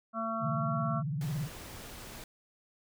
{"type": "harmonic tone", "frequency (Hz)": 224.9, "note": "A3", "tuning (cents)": 38, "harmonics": [1, 3, 5, 6], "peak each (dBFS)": [-37, -37, -37, -37], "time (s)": [0.13, 1.03], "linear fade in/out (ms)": 50}
{"type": "tone with vibrato", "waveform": "sine", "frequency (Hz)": 146.83, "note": "D3", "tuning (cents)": 0, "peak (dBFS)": -31, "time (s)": [0.4, 1.49], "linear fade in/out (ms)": 50, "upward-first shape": "sine", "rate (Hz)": 18, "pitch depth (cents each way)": 220}
{"type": "noise", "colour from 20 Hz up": "pink", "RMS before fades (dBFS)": -46, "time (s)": [1.21, 2.24], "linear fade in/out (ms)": 2}
{"effects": []}